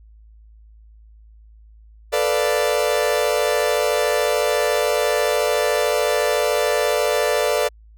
40% pulse chord, B half-diminished seventh, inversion third, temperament equal, 440 / 493.9 / 587.3 / 698.5 Hz, A4 / B4 / D5 / F5, 0 / 0 / 0 / 0 cents, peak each -22 / -22 / -20 / -26 dBFS, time 2.12-7.69 s, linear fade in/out 20 ms, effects added 54 Hz sine -44 dBFS peak until 7.97 s

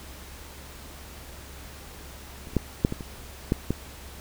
clicks, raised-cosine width 3 ms, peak -29 / -30 / -8 / -6 / -16 / -23 / -8 / -11 dBFS, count 8, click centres 2.472 / 2.535 / 2.567 / 2.849 / 2.924 / 3.008 / 3.521 / 3.706 s, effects added 68 Hz sine -45 dBFS peak until 4.2 s + pink hiss -45 dBFS RMS until 4.2 s

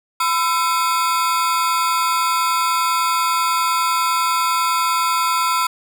40% pulse ring-modulated tone, 1174.7 Hz, D6, in tune, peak -12 dBFS, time 0.2-5.67 s, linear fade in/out 5 ms, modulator 165 Hz, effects none

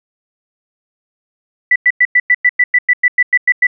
sine tone bursts, 1975.5 Hz, B6, in tune, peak -6 dBFS, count 14, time 1.71-3.669 s, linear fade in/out 5 ms, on 48 ms, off 99 ms, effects none

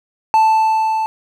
triangle tone with level ramp, 880 Hz, A5, in tune, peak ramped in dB -6 to -14 dBFS, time 0.34-1.06 s, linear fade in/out 0 ms, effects none

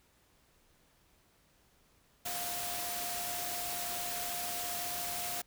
sine tone in noise, 705 Hz, F5, 16 cents sharp, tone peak -42 dBFS, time 2.25-5.42 s, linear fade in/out 10 ms, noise white, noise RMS -38 dBFS, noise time 2.25-5.42 s, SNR -7 dB, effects pink hiss -68 dBFS RMS until 5.46 s

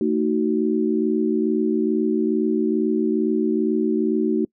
sine chord, D# diminished, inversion second, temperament just, 224 / 311.1 / 373.4 Hz, A3 / D#4 / F#4, +31 / 0 / +16 cents, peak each -22 dBFS, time 0.01-4.45 s, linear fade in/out 2 ms, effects noise-tail reverb RT60 0.1 s tail -26 dB re dry

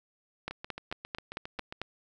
two click trains, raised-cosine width 0.3 ms, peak -18 / -23 dBFS, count 7 / 10, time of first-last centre 0.48-1.816 / 0.51-1.725 s, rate 4.49 / 7.41 Hz, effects none

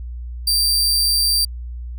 sawtooth tone, 4689 Hz, D8, 4 cents flat, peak -12 dBFS, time 0.47-1.45 s, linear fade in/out 5 ms, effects added 60 Hz sine -27 dBFS peak until 1.98 s

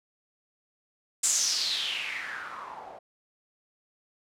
blue noise with low-pass filter sweep, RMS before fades -31 dBFS, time 1.23-2.99 s, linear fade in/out 10 ms, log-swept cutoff 7900 to 650 Hz, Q 5.2, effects none

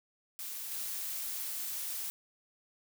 blue noise with level steps, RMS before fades -41 / -38 dBFS, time 0.39-2.1 s, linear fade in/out 0 ms, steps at 0.71 s, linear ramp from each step 5 ms, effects none

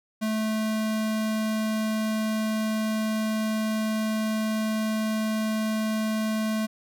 square tone, 217.8 Hz, A3, 17 cents flat, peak -25 dBFS, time 0.21-6.67 s, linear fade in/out 20 ms, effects none

